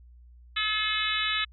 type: harmonic tone with a mistuned harmonic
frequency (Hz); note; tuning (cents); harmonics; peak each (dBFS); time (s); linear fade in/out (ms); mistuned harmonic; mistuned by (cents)
428.5; A4; -46; 3 / 4 / 5 / 6 / 7 / 8 / 9; -33 / -33 / -33 / -33 / -33 / -33 / -33; 0.56-1.45; 10; 8; +28
effects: added 60 Hz sine -49 dBFS peak until 1.52 s